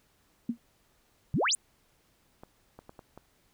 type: tone with exponential decay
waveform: sine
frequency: 235 Hz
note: A#3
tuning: 14 cents sharp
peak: -23 dBFS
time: 0.49-0.58 s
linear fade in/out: 5 ms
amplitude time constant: 18 ms
type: exponential sweep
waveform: sine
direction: up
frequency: 116.54 to 9640 Hz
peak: -24 dBFS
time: 1.34-1.55 s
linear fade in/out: 0 ms
type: clicks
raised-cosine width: 1 ms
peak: -32 dBFS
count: 5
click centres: 2.435 / 2.79 / 2.894 / 2.992 / 3.176 s
effects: pink hiss -68 dBFS RMS until 3.53 s